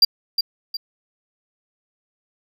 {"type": "tone with echo", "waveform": "triangle", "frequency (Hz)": 4757, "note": "D8", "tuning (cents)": 21, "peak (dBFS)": -7, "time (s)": [0.02, 0.05], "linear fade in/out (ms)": 5, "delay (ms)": 360, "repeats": 2, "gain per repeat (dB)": -8, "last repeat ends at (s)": 0.77, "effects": []}